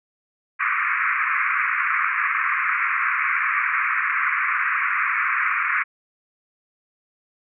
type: band-pass noise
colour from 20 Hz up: pink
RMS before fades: -22 dBFS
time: 0.59-5.84 s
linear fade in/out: 20 ms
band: 1100 to 2400 Hz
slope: 96 dB/octave
effects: none